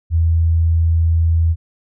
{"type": "tone", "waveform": "sine", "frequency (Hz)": 82.41, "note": "E2", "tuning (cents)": 0, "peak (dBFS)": -11, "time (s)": [0.1, 1.56], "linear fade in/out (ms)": 50, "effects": []}